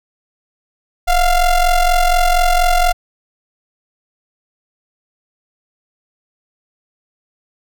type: ring-modulated tone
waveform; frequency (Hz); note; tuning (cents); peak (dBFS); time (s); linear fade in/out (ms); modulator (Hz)
square; 345.9; F4; -17; -8; 1.07-2.93; 20; 368
effects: none